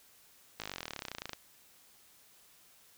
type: slowing click train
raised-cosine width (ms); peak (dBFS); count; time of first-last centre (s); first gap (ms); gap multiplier
0.2; -21; 28; 0.6-1.333; 18; 1.03
effects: white hiss -62 dBFS RMS until 2.97 s